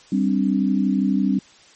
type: chord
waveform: sine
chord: G suspended fourth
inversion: none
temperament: equal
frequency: 196 / 261.6 / 293.7 Hz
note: G3 / C4 / D4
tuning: 0 / 0 / 0 cents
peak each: -19 / -21 / -24 dBFS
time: 0.12-1.39 s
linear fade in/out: 5 ms
effects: white hiss -50 dBFS RMS until 1.75 s + MP3 32 kbps